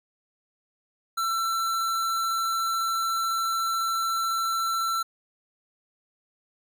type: tone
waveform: square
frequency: 1343 Hz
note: E6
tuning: 32 cents sharp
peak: -25 dBFS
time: 1.17-5.03 s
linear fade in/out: 10 ms
effects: none